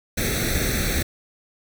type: noise with comb filter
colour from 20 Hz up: pink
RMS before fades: -23 dBFS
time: 0.17-1.03 s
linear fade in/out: 10 ms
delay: 0.5 ms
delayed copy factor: +0.85
effects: none